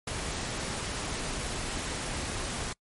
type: noise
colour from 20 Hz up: pink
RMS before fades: -34 dBFS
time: 0.07-2.73 s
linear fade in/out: 5 ms
effects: noise-tail reverb RT60 0.1 s tail -25 dB re dry + MP3 48 kbps